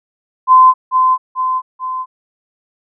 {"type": "tone with echo", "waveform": "sine", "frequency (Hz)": 1029, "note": "C6", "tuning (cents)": -29, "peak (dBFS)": -3, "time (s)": [0.47, 0.74], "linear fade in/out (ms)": 50, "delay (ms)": 440, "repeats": 3, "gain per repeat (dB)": -5, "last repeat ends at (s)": 2.06, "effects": []}